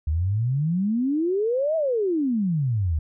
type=exponential two-way sweep; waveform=sine; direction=up then down; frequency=72.9 to 659.3 to 72.9 Hz; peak=-20 dBFS; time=0.07-2.99 s; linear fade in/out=5 ms; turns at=1.76 s; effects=none